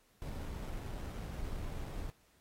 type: noise with sample-and-hold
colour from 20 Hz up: brown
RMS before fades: -41 dBFS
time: 0.22-2.1 s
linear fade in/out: 0 ms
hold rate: 4410 Hz
effects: pink hiss -70 dBFS RMS until 2.4 s + AAC 48 kbps